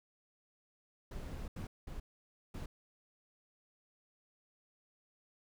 brown noise bursts at uneven times, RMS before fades -43 dBFS, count 4, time 1.11-1.48 / 1.56-1.67 / 1.87-2 / 2.54-2.66 s, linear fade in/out 5 ms, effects none

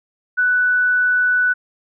sine tone, 1487 Hz, F#6, 8 cents sharp, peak -13 dBFS, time 0.37-1.54 s, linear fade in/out 20 ms, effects none

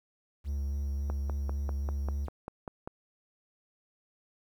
triangle tone with vibrato, 70 Hz, C#2, 18 cents sharp, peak -28 dBFS, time 0.44-2.29 s, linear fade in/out 50 ms, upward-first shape sine, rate 3.6 Hz, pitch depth 18 cents each way
click train, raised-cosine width 1 ms, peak -24 dBFS, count 10, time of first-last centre 1.1-2.875 s, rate 5.07 Hz
effects 10-bit

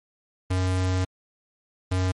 square tone bursts at uneven times, 92.5 Hz, F#2, in tune, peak -22 dBFS, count 2, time 0.5-1.05 / 1.91-2.12 s, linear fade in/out 10 ms, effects MP3 48 kbps

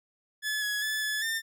sawtooth tone with pitch steps, 1718 / 1681 / 1732 / 1718 / 1803 Hz, A6 / G#6 / A6 / A6 / A6, -42 / +20 / -28 / -42 / +42 cents, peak -25 dBFS, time 0.42-1.42 s, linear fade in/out 50 ms, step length 200 ms, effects none

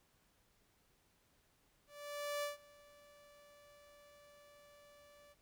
sawtooth tone with ADSR envelope, 582 Hz, D5, 16 cents flat, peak -33 dBFS, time 1.87-5.35 s, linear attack 560 ms, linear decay 140 ms, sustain -24 dB, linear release 33 ms, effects pink hiss -74 dBFS RMS until 5.41 s

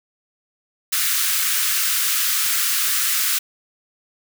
white high-pass noise, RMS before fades -20 dBFS, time 0.92-3.39 s, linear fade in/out 10 ms, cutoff 1200 Hz, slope 48 dB/octave, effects none

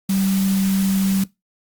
sine tone in noise, 193.2 Hz, G3, 25 cents flat, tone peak -16 dBFS, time 0.09-1.24 s, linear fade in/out 5 ms, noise white, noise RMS -30 dBFS, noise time 0.09-1.24 s, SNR +11 dB, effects noise-tail reverb RT60 0.2 s tail -21 dB re dry + Opus 48 kbps

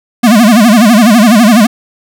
square tone with vibrato, 223.3 Hz, A3, 26 cents sharp, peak -3 dBFS, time 0.23-1.67 s, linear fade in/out 10 ms, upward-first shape sine, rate 12 Hz, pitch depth 180 cents each way, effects none

